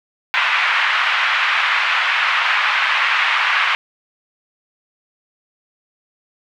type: band-pass noise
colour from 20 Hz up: white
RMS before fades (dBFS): -17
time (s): 0.34-3.75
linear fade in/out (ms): 0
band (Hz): 990 to 2600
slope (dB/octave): 24
effects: none